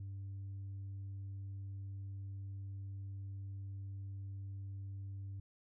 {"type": "tone", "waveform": "sine", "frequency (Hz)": 98, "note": "G2", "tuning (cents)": 0, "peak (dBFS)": -40, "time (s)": [0, 5.4], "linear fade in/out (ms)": 5, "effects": ["tanh soft clip ceiling -41 dBFS"]}